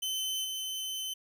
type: tone with level steps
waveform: sawtooth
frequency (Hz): 3059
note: G7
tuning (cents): -43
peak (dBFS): -28 / -31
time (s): 0.02-1.14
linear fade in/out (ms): 10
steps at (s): 0.44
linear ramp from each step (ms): 10
effects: none